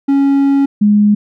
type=tone pair in turn; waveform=triangle / sine; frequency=277.2 / 207.7 Hz; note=C#4 / G#3; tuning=0 / 0 cents; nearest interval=perfect fourth; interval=500 cents; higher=first; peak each=-6 dBFS; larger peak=neither; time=0.08-0.66 / 0.81-1.15 s; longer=first; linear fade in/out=10 ms; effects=none